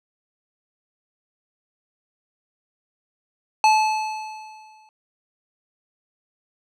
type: tone with exponential decay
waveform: square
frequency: 866 Hz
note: A5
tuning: 28 cents flat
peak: -12 dBFS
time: 3.64-4.89 s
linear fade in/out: 1 ms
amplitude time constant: 270 ms
effects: low-pass 6000 Hz 12 dB/octave